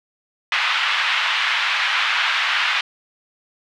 white band-pass noise, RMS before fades -20 dBFS, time 0.52-2.81 s, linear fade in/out 2 ms, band 1000 to 3200 Hz, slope 24 dB/octave, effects none

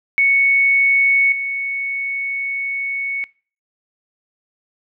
sine tone with level steps, 2217 Hz, C#7, in tune, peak -11 / -20 dBFS, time 0.18-3.24 s, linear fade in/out 0 ms, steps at 1.32 s, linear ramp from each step 2 ms, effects noise-tail reverb RT60 0.4 s tail -23 dB re dry

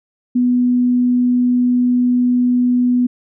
sine tone, 246.9 Hz, B3, in tune, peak -11 dBFS, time 0.35-3.07 s, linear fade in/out 10 ms, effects none

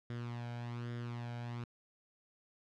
sawtooth tone with flanger, 119.5 Hz, A#2, 43 cents sharp, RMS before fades -42 dBFS, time 0.1-1.64 s, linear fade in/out 0 ms, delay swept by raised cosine 0.58 to 1.31 ms, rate 1.2 Hz, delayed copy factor +0.6, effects low-pass 4000 Hz 12 dB/octave

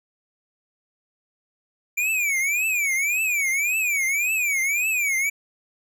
square tone with vibrato, 2349 Hz, D7, in tune, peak -21 dBFS, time 1.97-5.3 s, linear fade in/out 10 ms, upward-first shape triangle, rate 1.8 Hz, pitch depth 220 cents each way, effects none

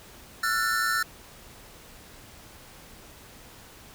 square tone cluster, 1345 / 1458 / 1777 Hz, E6 / F#6 / A6, +34 / -26 / +17 cents, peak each -29 dBFS, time 0.43-1.03 s, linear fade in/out 5 ms, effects pink hiss -49 dBFS RMS until 3.94 s

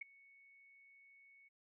sine tone with ADSR envelope, 2217 Hz, C#7, in tune, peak -39 dBFS, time 0.01-1.49 s, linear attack 7 ms, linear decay 12 ms, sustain -23 dB, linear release 17 ms, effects none

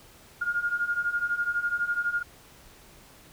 sine beating tone pair, 1412 / 1424 Hz, F6 / F6, +19 / +33 cents, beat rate 12 Hz, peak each -30 / -27 dBFS, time 0.41-2.23 s, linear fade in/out 10 ms, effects pink hiss -53 dBFS RMS until 3.32 s

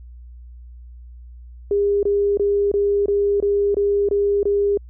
sine tone bursts, 404.7 Hz, G#4, 45 cents flat, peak -15 dBFS, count 9, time 1.71-4.774 s, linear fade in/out 2 ms, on 320 ms, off 23 ms, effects added 60 Hz sine -37 dBFS peak until 4.89 s

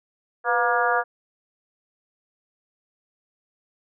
harmonic tone with a mistuned harmonic, 237.3 Hz, A#3, 31 cents sharp, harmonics 2 / 3 / 4 / 5 / 6 / 7, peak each -26 / -24 / -27 / -26 / -25 / -27 dBFS, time 0.44-1.04 s, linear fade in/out 50 ms, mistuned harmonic 2, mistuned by +68 cents, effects none

